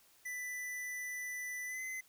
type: tone with pitch glide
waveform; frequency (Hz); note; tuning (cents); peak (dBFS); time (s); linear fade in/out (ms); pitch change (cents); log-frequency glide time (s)
square; 1988 to 2043; B6 to C7; +11 to -42; -40; 0.25-2.01; 10; +47; 1.66-1.82
effects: white hiss -66 dBFS RMS until 2.08 s